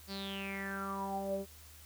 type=tone with low-pass filter sweep; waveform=sawtooth; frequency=196 Hz; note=G3; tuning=in tune; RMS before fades=-39 dBFS; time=0.07-1.46 s; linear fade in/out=50 ms; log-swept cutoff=4800 to 470 Hz; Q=9.9; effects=added 77 Hz sine -56 dBFS peak until 1.85 s + white hiss -57 dBFS RMS until 1.85 s